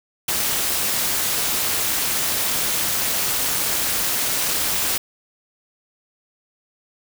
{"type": "noise with amplitude modulation", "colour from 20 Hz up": "white", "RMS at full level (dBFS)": -19, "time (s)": [0.28, 4.98], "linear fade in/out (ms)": 5, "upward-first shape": "sine", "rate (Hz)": 266, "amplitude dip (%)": 60, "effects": []}